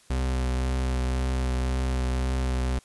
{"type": "tone with vibrato", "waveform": "40% pulse", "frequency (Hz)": 64, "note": "C2", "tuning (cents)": -38, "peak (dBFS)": -23, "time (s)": [0.1, 2.79], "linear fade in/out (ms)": 5, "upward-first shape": "triangle", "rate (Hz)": 1.9, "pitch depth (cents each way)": 21, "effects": ["white hiss -57 dBFS RMS until 2.84 s", "resampled to 24000 Hz"]}